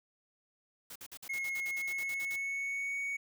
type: noise bursts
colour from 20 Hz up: white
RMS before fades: -47 dBFS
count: 14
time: 0.9-2.361 s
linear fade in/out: 5 ms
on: 57 ms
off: 51 ms
type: tone with pitch glide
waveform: triangle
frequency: 2165 to 2234 Hz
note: C#7 to C#7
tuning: -41 to +13 cents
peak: -32 dBFS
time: 1.29-3.17 s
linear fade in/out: 10 ms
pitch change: +54 cents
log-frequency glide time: 1.68-2.97 s
effects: none